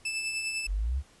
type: tone with tremolo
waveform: sawtooth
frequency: 2634 Hz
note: E7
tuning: 2 cents flat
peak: -25 dBFS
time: 0.05-0.67 s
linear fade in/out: 5 ms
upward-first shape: triangle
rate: 10 Hz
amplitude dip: 45%
type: exponential sweep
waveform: sine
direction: up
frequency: 43.65 to 73.1 Hz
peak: -26 dBFS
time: 0.66-1.03 s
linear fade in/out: 50 ms
effects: pink hiss -59 dBFS RMS until 1.2 s + resampled to 24000 Hz

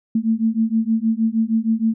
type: beating tone pair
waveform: sine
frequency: 220.7 / 227.1 Hz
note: A3 / A#3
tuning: +5 / -45 cents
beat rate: 6.4 Hz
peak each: -19 dBFS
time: 0.15-1.94 s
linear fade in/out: 5 ms
effects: none

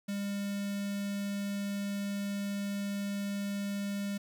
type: tone with notch filter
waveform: square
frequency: 200.8 Hz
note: G3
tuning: 42 cents sharp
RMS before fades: -35 dBFS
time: 0.08-4.18 s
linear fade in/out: 10 ms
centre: 890 Hz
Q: 1
effects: 10-bit

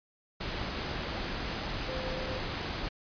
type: tone in noise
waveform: sine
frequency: 518 Hz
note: C5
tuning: 17 cents flat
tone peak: -38 dBFS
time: 1.88-2.39 s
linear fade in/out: 10 ms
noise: pink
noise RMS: -35 dBFS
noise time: 0.4-2.89 s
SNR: -6 dB
effects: resampled to 11025 Hz

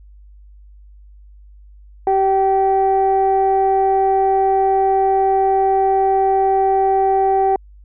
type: tone pair together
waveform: sine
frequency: 387.6 / 771.6 Hz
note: G4 / G5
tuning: -20 / -28 cents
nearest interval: octave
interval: 1192 cents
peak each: -15 / -13 dBFS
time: 2.07-7.56 s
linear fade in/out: 2 ms
effects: tanh soft clip ceiling -7 dBFS + added 50 Hz sine -40 dBFS peak until 7.84 s

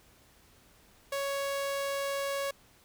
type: tone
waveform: sawtooth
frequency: 556 Hz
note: C#5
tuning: 5 cents sharp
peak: -27 dBFS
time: 1.12-2.51 s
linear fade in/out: 5 ms
effects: pink hiss -61 dBFS RMS until 2.84 s

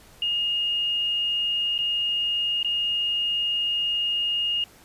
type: tone with dropouts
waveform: sine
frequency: 2847 Hz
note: F7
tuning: 33 cents sharp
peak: -22 dBFS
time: 0.22-4.64 s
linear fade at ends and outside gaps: 2 ms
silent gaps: 1.78-1.788 / 2.63-2.646 s
effects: pink hiss -52 dBFS RMS until 4.84 s + resampled to 32000 Hz

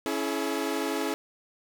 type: chord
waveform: sawtooth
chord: C# minor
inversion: none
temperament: equal with one note detuned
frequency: 277.2 / 329.6 / 426 Hz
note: C#4 / E4 / G#4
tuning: 0 / 0 / +44 cents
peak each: -28 dBFS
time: 0.06-1.14 s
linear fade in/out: 0 ms
effects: none

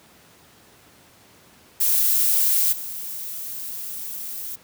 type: noise with level steps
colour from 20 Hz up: violet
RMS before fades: -19 / -32 dBFS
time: 1.8-4.56 s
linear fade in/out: 10 ms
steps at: 2.72 s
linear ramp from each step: 10 ms
effects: pink hiss -52 dBFS RMS until 4.63 s + high-pass 100 Hz 12 dB/octave

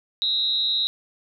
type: tone with amplitude modulation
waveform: sine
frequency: 3856 Hz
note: B7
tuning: 42 cents flat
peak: -16 dBFS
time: 0.22-0.87 s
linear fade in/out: 0 ms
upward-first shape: sine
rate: 219 Hz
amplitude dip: 90%
effects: none

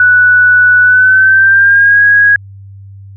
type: tone with pitch glide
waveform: sine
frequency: 1480 to 1651.7 Hz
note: F#6 to G#6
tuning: 0 to -10 cents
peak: -3 dBFS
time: 0-2.36 s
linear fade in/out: 2 ms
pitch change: +190 cents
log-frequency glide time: 0.82-2.02 s
effects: added 98 Hz sine -29 dBFS peak until 3.16 s

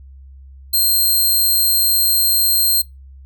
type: tone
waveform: 5% pulse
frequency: 4186 Hz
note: C8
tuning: in tune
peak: -6 dBFS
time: 0.73-2.82 s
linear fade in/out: 10 ms
effects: noise-tail reverb RT60 0.2 s tail -24 dB re dry + added 67 Hz sine -37 dBFS peak until 3.25 s

